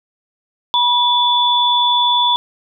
sine tone pair together, 971 / 3460 Hz, B5 / A7, -30 / -30 cents, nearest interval octave + minor seventh, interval 2200 cents, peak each -14 dBFS, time 0.74-2.36 s, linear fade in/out 0 ms, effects none

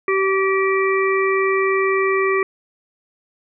harmonic tone with a mistuned harmonic, 385.8 Hz, G4, 28 cents flat, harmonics 1 / 3 / 5 / 6, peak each -17 / -22 / -24 / -25 dBFS, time 0.08-2.43 s, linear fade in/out 2 ms, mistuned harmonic 6, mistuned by +16 cents, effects none

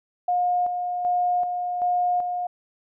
sine tone with tremolo, 715 Hz, F5, 41 cents sharp, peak -19 dBFS, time 0.28-2.47 s, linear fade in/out 5 ms, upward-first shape square, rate 1.3 Hz, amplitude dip 45%, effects none

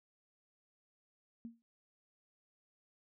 sine tone with exponential decay, 231.6 Hz, A#3, 11 cents flat, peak -40 dBFS, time 1.45-1.62 s, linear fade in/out 0 ms, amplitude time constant 35 ms, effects none

